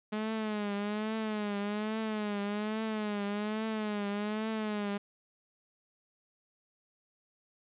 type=tone with vibrato; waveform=sawtooth; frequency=211.3 Hz; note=G#3; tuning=30 cents sharp; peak=-28 dBFS; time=0.12-4.98 s; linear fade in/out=10 ms; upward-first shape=triangle; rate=1.2 Hz; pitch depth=89 cents each way; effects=resampled to 8000 Hz + 11-bit